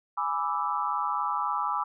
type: chord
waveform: sine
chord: E dominant seventh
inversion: first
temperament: equal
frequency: 830.6 / 987.8 / 1174.7 / 1318.5 Hz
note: G#5 / B5 / D6 / E6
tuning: 0 / 0 / 0 / 0 cents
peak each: -33 / -31 / -30 / -33 dBFS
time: 0.17-1.84 s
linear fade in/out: 10 ms
effects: none